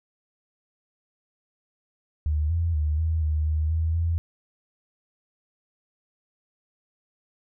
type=tone with pitch steps; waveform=sine; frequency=75.8 / 84.1 / 75.8 / 80.5 / 76.8 / 77.6 / 80.8 / 83.6 Hz; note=D#2 / E2 / D#2 / E2 / D#2 / D#2 / E2 / E2; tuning=-45 / +35 / -45 / -41 / -22 / -4 / -34 / +25 cents; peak=-21 dBFS; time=2.26-4.18 s; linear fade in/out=0 ms; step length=240 ms; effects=none